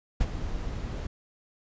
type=noise with ADSR envelope; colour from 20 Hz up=brown; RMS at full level=-22 dBFS; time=0.2-1.07 s; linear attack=12 ms; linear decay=37 ms; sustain=-11 dB; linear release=6 ms; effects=resampled to 16000 Hz